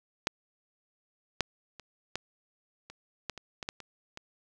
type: clicks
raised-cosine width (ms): 0.2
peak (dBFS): -9 / -9 / -28 / -15 / -28 / -16 / -25 / -20 / -16 / -27 / -24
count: 11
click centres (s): 0.271 / 1.407 / 1.797 / 2.156 / 2.9 / 3.297 / 3.377 / 3.628 / 3.689 / 3.803 / 4.174
effects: none